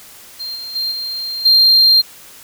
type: tone with level steps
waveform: triangle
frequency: 4186 Hz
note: C8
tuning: in tune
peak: -22 / -25 / -16 / -20 / -5 dBFS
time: 0.39-2.02 s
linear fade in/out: 20 ms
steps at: 0.55 / 0.75 / 0.91 / 1.45 s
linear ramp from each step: 10 ms
effects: tanh soft clip ceiling -1 dBFS + white hiss -40 dBFS RMS until 2.43 s